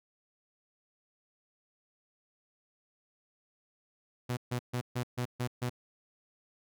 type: tone bursts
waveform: sawtooth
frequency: 123.2 Hz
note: B2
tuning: 4 cents flat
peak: -27 dBFS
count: 7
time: 4.29-5.697 s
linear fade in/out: 10 ms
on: 81 ms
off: 140 ms
effects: none